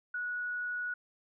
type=tone; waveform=sine; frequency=1464 Hz; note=F#6; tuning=19 cents flat; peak=-33 dBFS; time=0.14-0.94 s; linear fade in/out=5 ms; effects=none